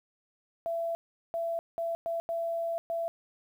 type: tone bursts at uneven times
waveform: sine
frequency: 670 Hz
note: E5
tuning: 28 cents sharp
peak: -29 dBFS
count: 6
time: 0.66-0.95 / 1.34-1.59 / 1.78-1.95 / 2.06-2.2 / 2.29-2.78 / 2.9-3.08 s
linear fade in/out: 0 ms
effects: 10-bit